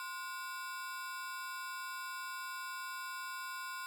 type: ring-modulated tone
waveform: 40% pulse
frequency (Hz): 1244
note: D#6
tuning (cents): -1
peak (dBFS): -37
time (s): 0-3.86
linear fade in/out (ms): 0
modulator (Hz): 201
effects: none